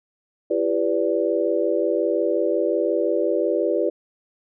sine tone cluster, 336.1 / 396.1 / 497.4 / 583 Hz, E4 / G4 / B4 / D5, +34 / +18 / +12 / -13 cents, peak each -24 dBFS, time 0.5-3.9 s, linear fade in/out 10 ms, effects none

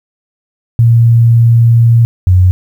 sine tone pair in turn, 116.54 / 91.41 Hz, A#2 / F#2, 0 / -20 cents, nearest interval major third, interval 420 cents, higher first, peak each -3 dBFS, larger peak neither, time 0.79-2.05 / 2.27-2.51 s, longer first, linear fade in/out 0 ms, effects 7-bit

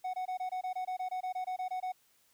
triangle tone bursts, 740 Hz, F#5, in tune, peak -31 dBFS, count 16, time 0.04-1.922 s, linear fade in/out 10 ms, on 97 ms, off 22 ms, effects white hiss -69 dBFS RMS until 2.33 s

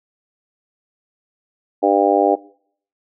harmonic tone, 100 Hz, G2, 35 cents sharp, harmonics 3 / 4 / 5 / 6 / 7 / 8, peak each -19 / -19 / -19 / -19 / -19 / -19 dBFS, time 1.82-2.36 s, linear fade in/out 20 ms, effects noise-tail reverb RT60 0.6 s tail -22 dB re dry

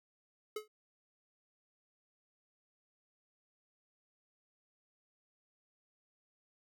square tone with exponential decay, 427.1 Hz, G#4, 48 cents sharp, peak -35 dBFS, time 0.56-0.68 s, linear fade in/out 5 ms, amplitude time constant 26 ms, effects none

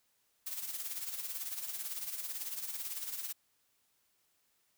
blue noise with tremolo, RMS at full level -38 dBFS, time 0.46-3.33 s, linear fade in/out 10 ms, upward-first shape sine, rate 18 Hz, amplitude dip 60%, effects white hiss -75 dBFS RMS until 4.77 s

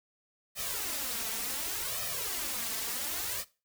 white noise with flanger, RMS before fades -35 dBFS, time 0.55-3.45 s, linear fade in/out 50 ms, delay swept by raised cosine 1.6 to 4.5 ms, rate 0.68 Hz, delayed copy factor +1, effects noise-tail reverb RT60 0.3 s tail -19 dB re dry

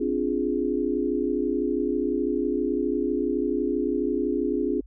sine chord, D half-diminished seventh, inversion third, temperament equal, 261.6 / 293.7 / 349.2 / 415.3 Hz, C4 / D4 / F4 / Ab4, 0 / 0 / 0 / 0 cents, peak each -28 dBFS, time 0-4.81 s, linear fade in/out 10 ms, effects added 50 Hz sine -44 dBFS peak until 4.86 s

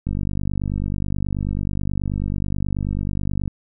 click train, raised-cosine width 5 ms, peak -12 dBFS, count 169, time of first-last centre 0.07-3.478 s, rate 49.3 Hz, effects none

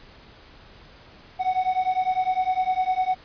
triangle beating tone pair, 740 / 749.9 Hz, F#5 / F#5, 0 / +23 cents, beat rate 9.9 Hz, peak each -22 dBFS, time 1.39-3.15 s, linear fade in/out 20 ms, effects pink hiss -49 dBFS RMS until 3.24 s + resampled to 11025 Hz

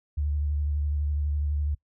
sine tone with vibrato, 73.42 Hz, D2, in tune, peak -24 dBFS, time 0.17-1.75 s, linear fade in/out 10 ms, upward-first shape sine, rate 12 Hz, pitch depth 34 cents each way, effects noise-tail reverb RT60 0.1 s tail -23 dB re dry

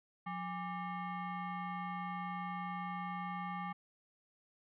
sine tone with frequency modulation, 179.5 Hz, F3, 48 cents sharp, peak -38 dBFS, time 0.26-3.73 s, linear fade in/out 10 ms, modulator 996 Hz, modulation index 1.4, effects none

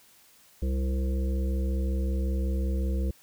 harmonic tone with a mistuned harmonic, 65.41 Hz, C2, in tune, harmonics 1 / 3 / 5 / 7 / 8, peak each -25 / -35 / -39 / -42 / -43 dBFS, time 0.62-3.11 s, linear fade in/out 5 ms, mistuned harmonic 5, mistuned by +27 cents, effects white hiss -58 dBFS RMS until 3.22 s

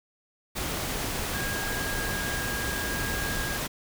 sine tone in noise, 1630 Hz, G#6, 33 cents flat, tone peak -33 dBFS, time 1.33-3.58 s, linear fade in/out 20 ms, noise pink, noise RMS -31 dBFS, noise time 0.55-3.68 s, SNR -5 dB, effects none

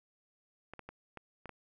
clicks, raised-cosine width 0.5 ms, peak -30 dBFS, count 6, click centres 0.736 / 0.793 / 0.89 / 1.173 / 1.457 / 1.493 s, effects none

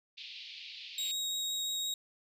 white band-pass noise, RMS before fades -47 dBFS, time 0.17-1.12 s, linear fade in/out 10 ms, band 2400 to 4400 Hz, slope 48 dB/octave
30% pulse tone with vibrato, 3782 Hz, A#7, 24 cents sharp, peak -30 dBFS, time 0.98-1.94 s, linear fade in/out 2 ms, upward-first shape triangle, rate 5.8 Hz, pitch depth 8 cents each way
effects none

